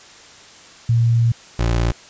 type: tone pair in turn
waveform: sine / 25% pulse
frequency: 116.54 / 57.9 Hz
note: A#2 / A#1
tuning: 0 / -11 cents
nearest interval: octave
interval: 1211 cents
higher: first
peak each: -12 dBFS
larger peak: neither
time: 0.89-1.32 / 1.59-1.92 s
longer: first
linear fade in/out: 5 ms
effects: white hiss -43 dBFS RMS until 2.09 s + resampled to 16000 Hz